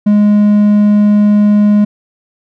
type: tone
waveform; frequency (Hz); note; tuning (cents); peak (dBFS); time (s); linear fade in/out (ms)
triangle; 207.7; G#3; 0; -3; 0.06-1.85; 10
effects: none